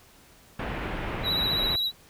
pink low-pass noise, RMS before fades -32 dBFS, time 0.59-1.76 s, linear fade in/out 5 ms, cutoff 2700 Hz, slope 24 dB/octave
triangle tone with vibrato, 3900 Hz, B7, 23 cents flat, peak -23 dBFS, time 1.23-1.92 s, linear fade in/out 50 ms, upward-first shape triangle, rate 15 Hz, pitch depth 42 cents each way
effects pink hiss -55 dBFS RMS until 2.09 s

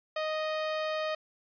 sawtooth tone, 622.3 Hz, D#5, in tune, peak -26 dBFS, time 0.16-1.15 s, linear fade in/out 5 ms, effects resampled to 11025 Hz

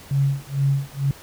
sine tone with tremolo, 138.5 Hz, C#3, 1 cent flat, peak -15 dBFS, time 0.11-1.11 s, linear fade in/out 2 ms, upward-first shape sine, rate 2.2 Hz, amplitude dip 100%, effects pink hiss -44 dBFS RMS until 1.22 s

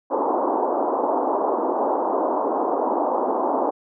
white band-pass noise, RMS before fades -22 dBFS, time 0.1-3.71 s, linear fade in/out 20 ms, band 260 to 1000 Hz, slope 48 dB/octave, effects none

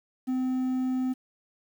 triangle tone, 256.9 Hz, C4, 32 cents flat, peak -23 dBFS, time 0.27-1.14 s, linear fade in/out 20 ms, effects 9-bit

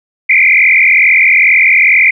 sine tone with frequency modulation, 2221 Hz, C#7, 3 cents sharp, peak -4 dBFS, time 0.29-2.11 s, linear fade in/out 10 ms, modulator 42.3 Hz, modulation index 4.7, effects none

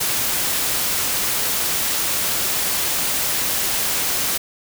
white noise, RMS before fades -21 dBFS, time 0-4.38 s, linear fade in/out 10 ms, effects none

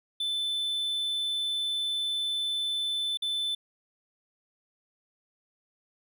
triangle tone with dropouts, 3520 Hz, A7, in tune, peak -26 dBFS, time 0.2-3.55 s, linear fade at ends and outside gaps 5 ms, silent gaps 3.173-3.221 s, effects none

